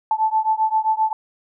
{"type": "beating tone pair", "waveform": "sine", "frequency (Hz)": [872, 879.6], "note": ["A5", "A5"], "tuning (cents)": [-16, -1], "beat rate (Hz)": 7.6, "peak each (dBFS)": [-19, -20], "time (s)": [0.11, 1.13], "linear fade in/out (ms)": 2, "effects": []}